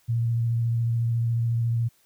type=tone with vibrato; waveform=sine; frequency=116.54 Hz; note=A#2; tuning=in tune; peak=-21 dBFS; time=0.08-1.89 s; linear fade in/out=20 ms; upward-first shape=square; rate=14 Hz; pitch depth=14 cents each way; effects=white hiss -63 dBFS RMS until 2.05 s